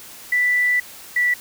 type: tone pair in turn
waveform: sine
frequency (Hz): 1975.5 / 1959.6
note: B6 / B6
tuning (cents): 0 / -14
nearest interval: unison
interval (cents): 14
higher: first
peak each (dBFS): -15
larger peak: neither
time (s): 0.32-0.8 / 1.16-1.34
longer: first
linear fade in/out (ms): 5
effects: white hiss -40 dBFS RMS until 1.4 s